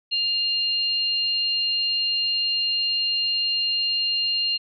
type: tone pair together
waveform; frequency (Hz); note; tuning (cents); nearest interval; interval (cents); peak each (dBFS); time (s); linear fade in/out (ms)
sine; 2807 / 4197; F7 / C8; +8 / +5; perfect fifth; 697; -24 / -23; 0.11-4.58; 20
effects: none